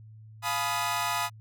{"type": "chord", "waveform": "sawtooth", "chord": "F half-diminished seventh", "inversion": "none", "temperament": "equal with one note detuned", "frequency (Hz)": [698.5, 851.5, 987.8, 1244.5], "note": ["F5", "Ab5", "Cb6", "Eb6"], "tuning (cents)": [0, 43, 0, 0], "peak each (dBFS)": [-31, -30, -28, -28], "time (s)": [0.42, 1.3], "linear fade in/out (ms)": 50, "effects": ["added 109 Hz sine -46 dBFS peak until 1.4 s"]}